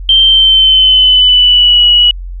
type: tone with pitch glide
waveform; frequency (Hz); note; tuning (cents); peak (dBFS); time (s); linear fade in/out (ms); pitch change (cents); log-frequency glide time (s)
sine; 3136 to 2926; G7 to F#7; 0 to -20; -3; 0.09-2.11; 2; -120; 0.23-1.82
effects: added 44 Hz sine -20 dBFS peak until 2.4 s